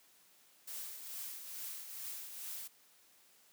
blue noise with tremolo, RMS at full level -43 dBFS, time 0.67-2.68 s, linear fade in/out 10 ms, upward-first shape triangle, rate 2.3 Hz, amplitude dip 55%, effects white hiss -66 dBFS RMS until 3.52 s + high-pass 150 Hz 12 dB/octave

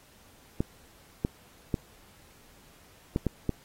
clicks, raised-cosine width 3 ms, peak -13 dBFS, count 6, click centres 0.605 / 1.249 / 1.742 / 3.161 / 3.267 / 3.493 s, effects pink hiss -58 dBFS RMS until 3.64 s + AAC 48 kbps

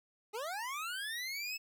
25% pulse linear sweep, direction up, 398.1 to 2637 Hz, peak -34 dBFS, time 0.33-1.58 s, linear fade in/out 20 ms, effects none

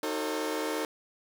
sawtooth chord, D# diminished seventh, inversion none, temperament just, 311.1 / 373.4 / 448 / 537.6 Hz, D#4 / F#4 / A4 / C5, 0 / +16 / +31 / +47 cents, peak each -30 / -36 / -30 / -33 dBFS, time 0.03-0.85 s, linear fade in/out 2 ms, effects none

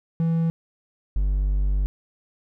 triangle tone pair in turn, 164.81 / 49 Hz, E3 / G1, 0 / 0 cents, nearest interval octave + major sixth, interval 2100 cents, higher first, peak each -17 dBFS, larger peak neither, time 0.2-0.5 / 1.16-1.86 s, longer second, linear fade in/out 0 ms, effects none

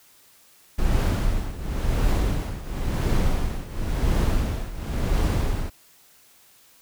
brown noise with tremolo, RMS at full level -19 dBFS, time 0.78-5.7 s, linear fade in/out 10 ms, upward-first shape triangle, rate 0.95 Hz, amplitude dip 85%, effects white hiss -55 dBFS RMS until 6.81 s

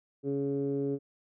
15% pulse tone with low-pass filter, 139.6 Hz, C#3, 13 cents sharp, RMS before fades -31 dBFS, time 0.23-0.99 s, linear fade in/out 50 ms, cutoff 370 Hz, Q 6, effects none

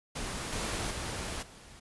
pink noise with level steps, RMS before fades -37 / -34 / -37 / -52 dBFS, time 0.15-1.8 s, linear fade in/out 10 ms, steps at 0.52 / 0.9 / 1.42 s, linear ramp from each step 10 ms, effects resampled to 24000 Hz

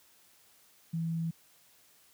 sine tone, 164.81 Hz, E3, in tune, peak -30 dBFS, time 0.93-1.31 s, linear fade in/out 10 ms, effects white hiss -63 dBFS RMS until 2.13 s + high-pass 60 Hz 12 dB/octave

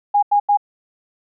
sine tone bursts, 820 Hz, G#5, 22 cents flat, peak -11 dBFS, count 3, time 0.14-0.573 s, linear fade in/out 10 ms, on 87 ms, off 86 ms, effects none

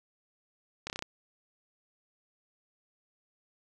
slowing click train, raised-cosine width 0.2 ms, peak -18 dBFS, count 6, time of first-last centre 0.87-1.024 s, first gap 29 ms, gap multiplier 1.03, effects 9-bit

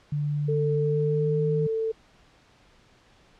sine tone with pitch glide, 146.83 to 155.56 Hz, D3 to D#3, 0 to 0 cents, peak -24 dBFS, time 0.12-1.67 s, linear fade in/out 5 ms, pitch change +100 cents, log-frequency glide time 0.77-1.41 s
sine tone, 445.2 Hz, A4, 20 cents sharp, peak -24 dBFS, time 0.48-1.92 s, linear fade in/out 10 ms
effects pink hiss -58 dBFS RMS until 3.39 s + low-pass 5000 Hz 12 dB/octave

